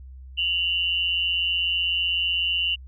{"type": "tone pair together", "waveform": "sine", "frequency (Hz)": [2784, 2960], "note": ["F7", "F#7"], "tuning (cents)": [-6, 0], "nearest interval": "minor second", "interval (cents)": 106, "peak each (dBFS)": -24, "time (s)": [0.37, 2.76], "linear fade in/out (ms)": 20, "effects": ["added 65 Hz sine -39 dBFS peak until 2.87 s"]}